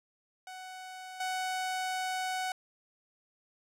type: tone with level steps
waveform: sawtooth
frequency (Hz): 745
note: F#5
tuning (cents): +12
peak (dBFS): -39 / -28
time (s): 0.47-2.52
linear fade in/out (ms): 2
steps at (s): 1.2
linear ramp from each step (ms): 5
effects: low-pass 11000 Hz 12 dB/octave